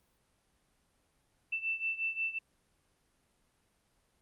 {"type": "beating tone pair", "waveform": "sine", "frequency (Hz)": [2662, 2667.6], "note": ["E7", "E7"], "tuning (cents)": [16, 20], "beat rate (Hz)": 5.6, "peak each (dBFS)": [-34, -37], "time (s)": [1.52, 2.39], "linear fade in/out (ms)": 10, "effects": ["pink hiss -73 dBFS RMS until 4.21 s", "Opus 32 kbps"]}